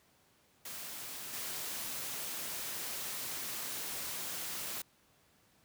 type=noise with level steps; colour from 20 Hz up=white; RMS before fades=-44 / -40 dBFS; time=0.65-4.82 s; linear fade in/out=5 ms; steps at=1.33 s; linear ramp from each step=10 ms; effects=pink hiss -68 dBFS RMS until 5.64 s + high-pass 80 Hz 12 dB/octave